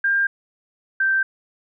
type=tone pair in turn; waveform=sine; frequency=1599 / 1563.4 Hz; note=G6 / G6; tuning=+34 / -5 cents; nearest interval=unison; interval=39 cents; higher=first; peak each=-16 dBFS; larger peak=neither; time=0.04-0.27 / 1-1.23 s; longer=neither; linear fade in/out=5 ms; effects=none

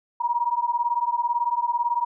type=beating tone pair; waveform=sine; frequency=945 / 963 Hz; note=A#5 / B5; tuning=+23 / -44 cents; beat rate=18 Hz; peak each=-24 dBFS; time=0.2-2.05 s; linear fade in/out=10 ms; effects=none

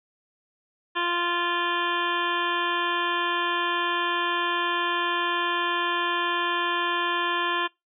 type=harmonic tone; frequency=347.6 Hz; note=F4; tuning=8 cents flat; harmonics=1 / 2 / 3 / 4 / 5 / 7 / 8 / 9 / 10; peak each=-32 / -38 / -27 / -35 / -29 / -36 / -37 / -33 / -38 dBFS; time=0.95-7.68 s; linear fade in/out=20 ms; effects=noise-tail reverb RT60 0.2 s tail -24 dB re dry

